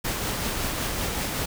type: noise with tremolo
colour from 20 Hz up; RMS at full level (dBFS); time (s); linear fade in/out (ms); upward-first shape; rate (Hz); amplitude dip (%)
pink; -27; 0.04-1.46; 10; triangle; 5.3; 30
effects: none